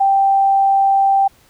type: tone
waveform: sine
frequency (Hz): 784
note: G5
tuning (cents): 0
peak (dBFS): -10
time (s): 0-1.28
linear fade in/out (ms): 10
effects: pink hiss -52 dBFS RMS until 1.49 s